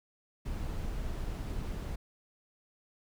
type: noise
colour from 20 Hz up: brown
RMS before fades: -36 dBFS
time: 0.45-1.96 s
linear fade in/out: 10 ms
effects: none